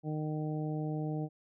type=harmonic tone; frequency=153.5 Hz; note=D#3; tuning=23 cents flat; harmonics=1 / 2 / 3 / 4 / 5; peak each=-34 / -38 / -43 / -46 / -46 dBFS; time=0.03-1.29 s; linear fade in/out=50 ms; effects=none